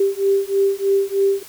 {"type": "beating tone pair", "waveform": "sine", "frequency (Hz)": [392, 395.2], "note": ["G4", "G4"], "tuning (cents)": [0, 14], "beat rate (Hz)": 3.2, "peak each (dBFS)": [-18, -18], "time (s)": [0, 1.43], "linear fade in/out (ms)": 5, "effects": ["white hiss -41 dBFS RMS until 1.48 s"]}